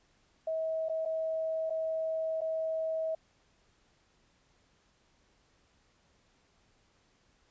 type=tone with dropouts; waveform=sine; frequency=642 Hz; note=E5; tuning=46 cents flat; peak=-30 dBFS; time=0.47-3.15 s; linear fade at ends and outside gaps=5 ms; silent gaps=0.887-0.895 / 1.052-1.057 / 1.698-1.704 / 2.408-2.415 s; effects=pink hiss -69 dBFS RMS until 7.5 s + resampled to 16000 Hz